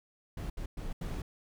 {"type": "noise bursts at uneven times", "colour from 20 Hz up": "brown", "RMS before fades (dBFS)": -37, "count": 4, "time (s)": [[0.37, 0.5], [0.57, 0.66], [0.77, 0.93], [1.01, 1.22]], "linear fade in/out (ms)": 5, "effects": []}